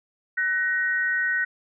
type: tone pair together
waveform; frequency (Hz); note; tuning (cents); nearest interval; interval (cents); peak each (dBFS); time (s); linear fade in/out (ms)
sine; 1500 / 1882.3; F#6 / A#6; +23 / +16; major third; 393; -24; 0.37-1.45; 10
effects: none